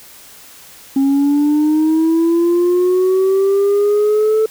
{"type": "linear sweep", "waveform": "sine", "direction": "up", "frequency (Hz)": [270, 440], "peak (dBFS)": -8, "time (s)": [0.96, 4.46], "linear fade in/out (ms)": 5, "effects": ["tanh soft clip ceiling -9 dBFS", "white hiss -40 dBFS RMS until 4.5 s"]}